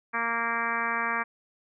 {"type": "harmonic tone", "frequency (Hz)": 231.9, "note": "A#3", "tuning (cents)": -9, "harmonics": [1, 2, 3, 4, 5, 6, 7, 8, 9, 10], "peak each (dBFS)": [-40, -41, -39, -34, -31, -36, -32, -35, -38, -36], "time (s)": [0.13, 1.24], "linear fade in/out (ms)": 20, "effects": []}